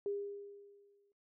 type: tone with exponential decay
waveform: sine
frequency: 404.1 Hz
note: G#4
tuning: 47 cents flat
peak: -33 dBFS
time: 0.06-1.12 s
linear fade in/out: 1 ms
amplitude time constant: 230 ms
effects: noise-tail reverb RT60 0.1 s tail -18 dB re dry